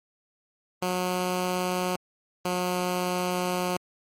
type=tone pair in turn; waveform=10% pulse; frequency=181.7 / 180.34 Hz; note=F#3 / F#3; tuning=-31 / -44 cents; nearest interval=unison; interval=13 cents; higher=first; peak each=-17 dBFS; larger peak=neither; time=0.82-1.96 / 2.45-3.77 s; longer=second; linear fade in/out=5 ms; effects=MP3 64 kbps